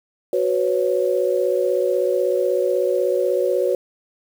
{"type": "chord", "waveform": "sine", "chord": "F# suspended fourth", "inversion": "none", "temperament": "equal with one note detuned", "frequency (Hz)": [370, 498.2, 554.4], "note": ["F#4", "B4", "C#5"], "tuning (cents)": [0, 15, 0], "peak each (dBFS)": -21, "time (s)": [0.33, 3.75], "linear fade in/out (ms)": 2, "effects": ["7-bit"]}